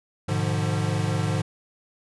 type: chord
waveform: square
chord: G# diminished seventh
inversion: none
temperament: equal with one note detuned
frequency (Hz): 103.83 / 123.47 / 149.74 / 174.61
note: G#2 / B2 / D3 / F3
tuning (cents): 0 / 0 / +34 / 0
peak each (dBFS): -27 / -32 / -28 / -31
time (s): 0.28-1.42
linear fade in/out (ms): 10
effects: resampled to 24000 Hz